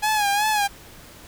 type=tone with vibrato; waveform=sawtooth; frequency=832 Hz; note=G#5; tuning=3 cents sharp; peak=-15 dBFS; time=0.02-0.68 s; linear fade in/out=20 ms; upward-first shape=sine; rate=2.7 Hz; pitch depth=70 cents each way; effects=pink hiss -45 dBFS RMS until 1.27 s